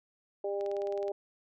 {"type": "harmonic tone", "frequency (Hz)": 200, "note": "G3", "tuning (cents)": 35, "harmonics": [2, 3, 4], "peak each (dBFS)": [-33, -35, -43], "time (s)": [0.44, 1.12], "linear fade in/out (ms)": 5}
{"type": "click train", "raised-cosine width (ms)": 0.2, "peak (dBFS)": -33, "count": 10, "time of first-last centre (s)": [0.61, 1.081], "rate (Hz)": 19.1}
{"effects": []}